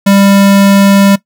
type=tone; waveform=square; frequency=198.1 Hz; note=G3; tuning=18 cents sharp; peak=-4 dBFS; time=0.06-1.16 s; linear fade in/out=10 ms; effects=noise-tail reverb RT60 0.1 s tail -19 dB re dry